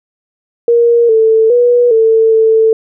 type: tone with pitch steps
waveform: sine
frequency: 470.6 / 443.9 / 485 / 446.8 / 444.1 Hz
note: A#4 / A4 / B4 / A4 / A4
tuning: +16 / +15 / -31 / +27 / +16 cents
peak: -5 dBFS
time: 0.68-2.73 s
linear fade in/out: 2 ms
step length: 410 ms
effects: none